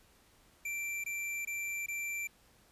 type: tone bursts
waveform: square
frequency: 2349 Hz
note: D7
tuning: in tune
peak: -36 dBFS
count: 4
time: 0.65-2.273 s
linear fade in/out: 5 ms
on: 390 ms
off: 21 ms
effects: pink hiss -65 dBFS RMS until 2.71 s + resampled to 32000 Hz